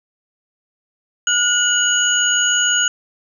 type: tone cluster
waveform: sine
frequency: 1446 / 2939 / 6720 Hz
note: F#6 / F#7 / G#8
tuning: -40 / -12 / +19 cents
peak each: -18 dBFS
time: 1.27-2.88 s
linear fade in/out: 2 ms
effects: none